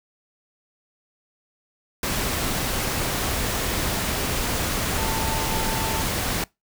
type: tone in noise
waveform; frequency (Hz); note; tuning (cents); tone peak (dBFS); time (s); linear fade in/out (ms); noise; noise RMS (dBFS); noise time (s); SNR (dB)
sine; 890; A5; +20; -30; 4.98-6.02; 2; pink; -25; 2.03-6.44; -8
effects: noise-tail reverb RT60 0.2 s tail -24 dB re dry